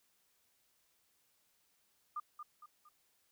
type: tone with echo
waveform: sine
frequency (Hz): 1210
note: D#6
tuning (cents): -49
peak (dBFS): -37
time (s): 2.16-2.2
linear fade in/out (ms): 5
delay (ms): 230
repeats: 3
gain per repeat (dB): -7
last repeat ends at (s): 2.89
effects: white hiss -75 dBFS RMS until 3.31 s